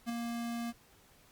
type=tone with ADSR envelope; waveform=square; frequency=234.6 Hz; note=A#3; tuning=11 cents sharp; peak=-32 dBFS; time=0.06-0.73 s; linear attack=33 ms; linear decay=8 ms; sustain=-4 dB; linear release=37 ms; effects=pink hiss -63 dBFS RMS until 1.31 s + Opus 48 kbps